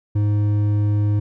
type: tone with hard clipping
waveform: triangle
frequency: 103.83 Hz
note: G#2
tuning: in tune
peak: -17 dBFS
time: 0.15-1.2 s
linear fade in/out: 10 ms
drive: 10 dB
effects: none